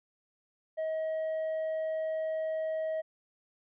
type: tone with tanh clipping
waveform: sine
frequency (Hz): 635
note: D#5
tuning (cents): +35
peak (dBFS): -31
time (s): 0.77-3.02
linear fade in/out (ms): 20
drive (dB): 3
effects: none